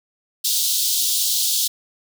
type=high-pass noise; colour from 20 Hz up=pink; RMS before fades=-20 dBFS; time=0.44-1.68 s; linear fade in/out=10 ms; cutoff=3400 Hz; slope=48 dB/octave; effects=none